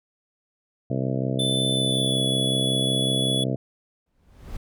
harmonic tone, 65.41 Hz, C2, in tune, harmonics 2 / 3 / 4 / 5 / 6 / 7 / 8 / 9 / 10, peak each -26 / -30 / -30 / -34 / -37 / -34 / -36 / -36 / -36 dBFS, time 0.9-3.56 s, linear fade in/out 5 ms
square tone with pitch glide, 3520 to 3402 Hz, A7 to G#7, 0 to +41 cents, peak -24 dBFS, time 1.39-3.44 s, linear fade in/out 5 ms, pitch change -59 cents, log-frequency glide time 1.74-2.22 s
brown noise with exponential growth, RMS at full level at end -33 dBFS, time 4.06-4.57 s, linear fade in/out 5 ms, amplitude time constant 110 ms
effects none

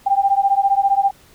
sine beating tone pair, 784 / 799 Hz, G5 / G5, 0 / +33 cents, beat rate 15 Hz, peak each -16 / -16 dBFS, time 0.06-1.11 s, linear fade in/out 10 ms, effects pink hiss -50 dBFS RMS until 1.34 s

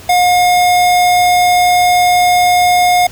square tone, 717 Hz, F5, 45 cents sharp, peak -8 dBFS, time 0.09-3.07 s, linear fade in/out 5 ms, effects added 95 Hz sine -37 dBFS peak until 3.11 s + pink hiss -35 dBFS RMS until 3.11 s

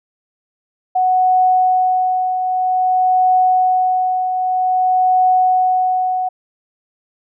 sine tone with tremolo, 740 Hz, F#5, in tune, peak -9 dBFS, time 0.95-6.29 s, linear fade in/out 10 ms, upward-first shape triangle, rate 0.52 Hz, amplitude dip 55%, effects none

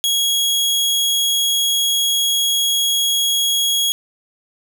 sawtooth tone, 3315 Hz, G#7, 4 cents flat, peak -12 dBFS, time 0.04-3.92 s, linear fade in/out 0 ms, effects none

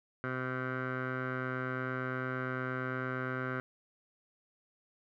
15% pulse tone with low-pass filter, 128.7 Hz, C3, 28 cents flat, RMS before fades -36 dBFS, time 0.24-3.6 s, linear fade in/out 0 ms, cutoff 1600 Hz, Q 8.2, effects none

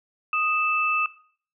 sine tone pair together, 1244.5 / 2637 Hz, D#6 / E7, 0 / 0 cents, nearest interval octave + minor second, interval 1300 cents, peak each -24 dBFS, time 0.33-1.06 s, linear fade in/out 2 ms, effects noise-tail reverb RT60 0.5 s tail -18 dB re dry

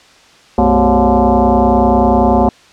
sine tone with frequency modulation, 249.1 Hz, B3, 15 cents sharp, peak -7 dBFS, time 0.58-2.49 s, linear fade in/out 2 ms, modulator 156 Hz, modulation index 4.2, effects white hiss -44 dBFS RMS until 2.72 s + low-pass 5000 Hz 12 dB/octave

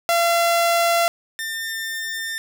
sawtooth tone pair in turn, 682 / 1800.8 Hz, F5 / A6, -41 / +40 cents, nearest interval octave + perfect fourth, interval 1681 cents, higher second, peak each -12 / -22 dBFS, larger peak first, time 0.09-1.08 / 1.39-2.38 s, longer neither, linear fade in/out 0 ms, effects none

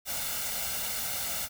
white noise with comb filter, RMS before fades -33 dBFS, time 0.05-1.49 s, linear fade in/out 50 ms, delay 1.4 ms, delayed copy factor +0.65, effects none

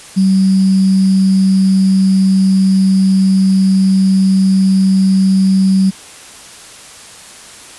sine tone with sample-and-hold, 191 Hz, G3, 45 cents flat, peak -7 dBFS, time 0.16-5.91 s, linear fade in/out 20 ms, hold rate 4900 Hz, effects white hiss -35 dBFS RMS until 7.78 s + resampled to 24000 Hz

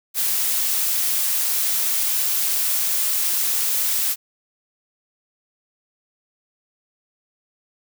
blue noise, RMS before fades -21 dBFS, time 0.14-4.16 s, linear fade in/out 50 ms, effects none

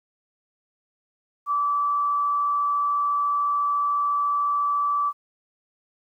sine tone with frequency modulation, 1157 Hz, D6, 26 cents flat, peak -20 dBFS, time 1.46-5.13 s, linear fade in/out 50 ms, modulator 114 Hz, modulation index 0.2, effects 10-bit

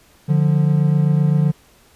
triangle tone pair together, 147.7 / 175.5 Hz, D3 / F3, +10 / +9 cents, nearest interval minor third, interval 299 cents, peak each -12 / -16 dBFS, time 0.28-1.52 s, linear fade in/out 20 ms, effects pink hiss -52 dBFS RMS until 1.95 s + resampled to 32000 Hz

